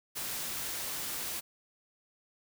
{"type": "noise", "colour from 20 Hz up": "white", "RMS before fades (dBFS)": -37, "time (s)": [0.15, 1.41], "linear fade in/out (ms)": 20, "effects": []}